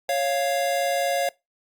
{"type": "tone pair together", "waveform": "square", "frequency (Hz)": [554, 698], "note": ["C#5", "F5"], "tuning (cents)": [-1, -1], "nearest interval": "major third", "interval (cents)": 400, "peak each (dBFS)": -25, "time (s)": [0.09, 1.29], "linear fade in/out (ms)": 2, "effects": ["noise-tail reverb RT60 0.2 s tail -22 dB re dry", "Opus 48 kbps"]}